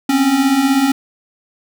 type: beating tone pair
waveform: square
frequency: 257.9 / 273.9 Hz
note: C4 / C#4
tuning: -25 / -21 cents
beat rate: 16 Hz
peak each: -19 / -13 dBFS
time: 0.09-0.92 s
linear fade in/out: 5 ms
effects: none